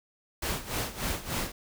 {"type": "noise with tremolo", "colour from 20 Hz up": "pink", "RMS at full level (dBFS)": -30, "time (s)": [0.42, 1.52], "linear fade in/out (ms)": 5, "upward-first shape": "sine", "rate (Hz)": 3.4, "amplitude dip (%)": 80, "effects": []}